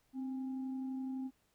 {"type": "tone with frequency modulation", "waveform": "sine", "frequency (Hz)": 261.6, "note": "C4", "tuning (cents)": 0, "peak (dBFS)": -37, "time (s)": [0.13, 1.31], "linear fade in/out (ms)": 50, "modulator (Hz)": 555, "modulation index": 0.2, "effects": ["pink hiss -75 dBFS RMS until 1.54 s"]}